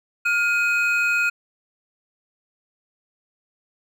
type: tone pair together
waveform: triangle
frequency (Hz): 1413.8 / 2514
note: F6 / D#7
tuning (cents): +21 / +17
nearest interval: minor seventh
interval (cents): 996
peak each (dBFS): -19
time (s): 0.25-1.3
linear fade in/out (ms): 10
effects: none